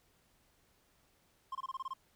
triangle tone bursts, 1059 Hz, C6, 21 cents sharp, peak -35 dBFS, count 8, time 1.52-1.936 s, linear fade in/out 5 ms, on 31 ms, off 24 ms, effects pink hiss -71 dBFS RMS until 2.15 s

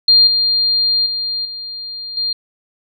sine tone with level steps, 4200 Hz, C8, 6 cents sharp, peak -6 / -12 / -18 / -25 / -16 dBFS, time 0.08-2.33 s, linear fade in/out 5 ms, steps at 0.27 / 1.06 / 1.45 / 2.17 s, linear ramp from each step 2 ms, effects none

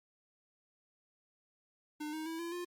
square tone with pitch steps, 301.9 / 313.8 / 326.2 / 339.1 / 352.4 Hz, D4 / D#4 / E4 / E4 / F4, +48 / +15 / -18 / +49 / +16 cents, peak -39 dBFS, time 2-2.65 s, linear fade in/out 10 ms, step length 130 ms, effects Opus 48 kbps

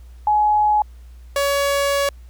sine / sawtooth tone pair in turn, 843 / 562.6 Hz, G#5 / C#5, +26 / +26 cents, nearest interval perfect fifth, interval 700 cents, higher first, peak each -13 dBFS, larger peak neither, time 0.27-0.82 / 1.36-2.09 s, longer second, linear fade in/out 2 ms, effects added 60 Hz sine -38 dBFS peak until 2.29 s + pink hiss -58 dBFS RMS until 2.29 s

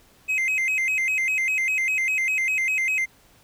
triangle tone with vibrato, 2304 Hz, D7, 34 cents flat, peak -19 dBFS, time 0.28-3.06 s, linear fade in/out 20 ms, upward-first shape square, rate 5 Hz, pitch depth 170 cents each way, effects pink hiss -56 dBFS RMS until 3.43 s

